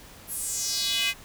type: tone with high-pass filter sweep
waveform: square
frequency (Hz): 228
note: A#3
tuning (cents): -38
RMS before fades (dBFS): -28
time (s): 0.27-1.14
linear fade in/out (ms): 50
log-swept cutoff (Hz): 12000 to 2300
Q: 3.3
effects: pink hiss -48 dBFS RMS until 1.24 s